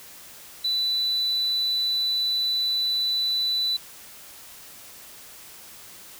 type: tone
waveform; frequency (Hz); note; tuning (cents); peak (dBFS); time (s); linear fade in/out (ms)
sine; 3980; B7; +13; -20; 0.64-3.77; 10
effects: tanh soft clip ceiling -19 dBFS + white hiss -45 dBFS RMS until 6.19 s